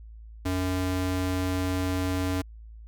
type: ring-modulated tone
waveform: square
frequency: 184 Hz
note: F#3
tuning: 9 cents flat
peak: -23 dBFS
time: 0.45-2.42 s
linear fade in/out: 10 ms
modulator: 96.9 Hz
effects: added 55 Hz sine -42 dBFS peak until 2.87 s